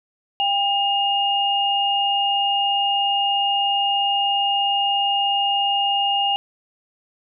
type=tone pair together; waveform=sine; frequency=796.9 / 2840 Hz; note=G5 / F7; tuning=+28 / +28 cents; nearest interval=octave + minor seventh; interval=2200 cents; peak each=-20 dBFS; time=0.4-6.36 s; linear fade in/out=0 ms; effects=none